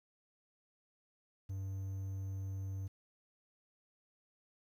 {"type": "tone with quantisation", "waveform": "triangle", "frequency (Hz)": 96.4, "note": "G2", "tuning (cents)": -28, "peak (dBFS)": -36, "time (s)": [1.49, 2.88], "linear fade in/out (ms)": 10, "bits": 11, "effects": []}